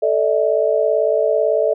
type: chord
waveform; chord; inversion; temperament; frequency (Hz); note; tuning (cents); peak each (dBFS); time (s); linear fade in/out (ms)
sine; A suspended fourth; none; equal with one note detuned; 440 / 587.3 / 645.3; A4 / D5 / E5; 0 / 0 / -37; -18; 0.02-1.74; 10
effects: none